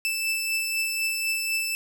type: beating tone pair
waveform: sawtooth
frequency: 2641 / 2645 Hz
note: E7 / E7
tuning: +3 / +5 cents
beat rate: 4 Hz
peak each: -22 / -31 dBFS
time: 0.05-1.75 s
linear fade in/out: 0 ms
effects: none